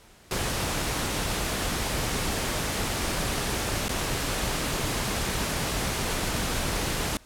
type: noise with dropouts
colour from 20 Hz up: pink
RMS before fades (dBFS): -28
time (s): 0.31-7.17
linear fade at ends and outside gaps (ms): 1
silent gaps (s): 3.883-3.892
effects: pink hiss -54 dBFS RMS until 7.25 s + low-pass 12000 Hz 12 dB/octave